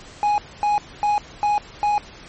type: tone bursts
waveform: triangle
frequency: 830.6 Hz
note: G#5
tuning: in tune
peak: -14 dBFS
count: 5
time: 0.23-1.98 s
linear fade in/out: 0 ms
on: 150 ms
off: 250 ms
effects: pink hiss -42 dBFS RMS until 2.28 s + MP3 32 kbps